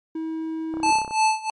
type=tone; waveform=triangle; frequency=321 Hz; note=E4; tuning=46 cents flat; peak=-24 dBFS; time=0.15-0.91 s; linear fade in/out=5 ms
type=click train; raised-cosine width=1 ms; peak=-22 dBFS; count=13; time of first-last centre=0.74-1.109 s; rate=32.5 Hz
type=tone with tremolo; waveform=square; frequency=874 Hz; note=A5; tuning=12 cents flat; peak=-16 dBFS; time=0.83-1.5 s; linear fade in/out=2 ms; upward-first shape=sine; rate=3 Hz; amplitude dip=90%
effects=MP3 48 kbps